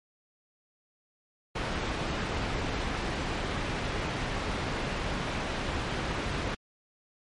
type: low-pass noise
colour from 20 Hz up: pink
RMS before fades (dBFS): -32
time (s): 1.55-6.55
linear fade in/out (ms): 10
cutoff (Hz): 3300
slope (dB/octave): 12
effects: MP3 48 kbps